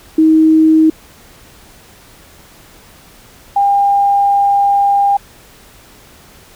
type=tone pair in turn; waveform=sine; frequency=316.5 / 802.2 Hz; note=D#4 / G5; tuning=+30 / +40 cents; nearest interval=octave + major third; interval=1610 cents; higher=second; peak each=-5 / -8 dBFS; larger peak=first; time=0.18-0.9 / 3.56-5.17 s; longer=second; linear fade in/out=5 ms; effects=pink hiss -42 dBFS RMS until 6.55 s